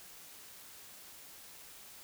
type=silence; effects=white hiss -53 dBFS RMS until 2.03 s